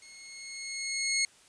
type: tone with level ramp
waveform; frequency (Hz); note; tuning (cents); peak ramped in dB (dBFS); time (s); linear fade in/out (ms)
15% pulse; 2169; C#7; -38; -44 to -18; 0.02-1.25; 2
effects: white hiss -59 dBFS RMS until 1.48 s + resampled to 22050 Hz